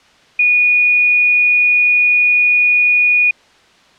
sine tone, 2457 Hz, D#7, 22 cents flat, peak -8 dBFS, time 0.39-3.31 s, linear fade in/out 5 ms, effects white hiss -48 dBFS RMS until 3.98 s + low-pass 4000 Hz 12 dB/octave

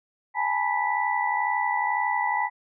sine tone cluster, 824 / 886 / 978 / 1972 Hz, G#5 / A5 / B5 / B6, -14 / +12 / -17 / -3 cents, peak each -28 dBFS, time 0.34-2.5 s, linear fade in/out 50 ms, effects none

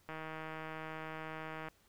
click train, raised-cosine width 0.5 ms, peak -29 dBFS, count 253, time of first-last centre 0.09-1.685 s, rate 158 Hz, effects pink hiss -69 dBFS RMS until 1.88 s

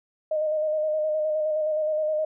sine tone with vibrato, 617 Hz, D#5, 15 cents flat, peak -22 dBFS, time 0.31-2.25 s, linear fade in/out 5 ms, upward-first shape square, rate 9.6 Hz, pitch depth 23 cents each way, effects none

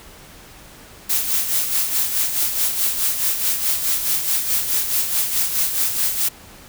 blue noise with tremolo, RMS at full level -18 dBFS, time 1.09-6.29 s, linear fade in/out 10 ms, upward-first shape sine, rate 4.7 Hz, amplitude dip 55%, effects pink hiss -43 dBFS RMS until 6.68 s

